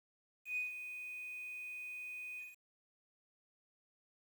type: tone with ADSR envelope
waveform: sine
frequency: 2489 Hz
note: D#7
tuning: in tune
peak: -33 dBFS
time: 0.45-2.57 s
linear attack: 120 ms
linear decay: 140 ms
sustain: -10 dB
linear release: 180 ms
effects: tanh soft clip ceiling -30 dBFS + 10-bit